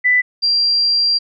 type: tone pair in turn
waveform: sine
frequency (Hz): 1990 / 4743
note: B6 / D8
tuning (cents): +13 / +16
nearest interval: octave + minor third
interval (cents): 1503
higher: second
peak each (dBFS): -10 / -12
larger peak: first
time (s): 0.04-0.22 / 0.42-1.19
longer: second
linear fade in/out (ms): 20
effects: none